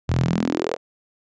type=tone with high-pass filter sweep; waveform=sawtooth; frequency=41.7 Hz; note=E1; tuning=21 cents sharp; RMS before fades=-22 dBFS; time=0.08-0.77 s; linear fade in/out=20 ms; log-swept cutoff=93 to 540 Hz; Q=4.5; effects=resampled to 16000 Hz